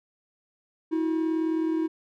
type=tone pair together; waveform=triangle; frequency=320.9 / 360.2 Hz; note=E4 / F#4; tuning=-46 / -46 cents; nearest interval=major second; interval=200 cents; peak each=-22 / -30 dBFS; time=0.91-1.88 s; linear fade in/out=20 ms; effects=none